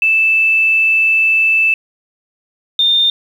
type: tone pair in turn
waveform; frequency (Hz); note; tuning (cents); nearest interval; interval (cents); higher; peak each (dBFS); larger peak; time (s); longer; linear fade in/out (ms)
sine; 2637 / 3622; E7 / A7; 0 / +49; perfect fourth; 549; second; -9; neither; 0.02-1.74 / 2.79-3.1; first; 2
effects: 7-bit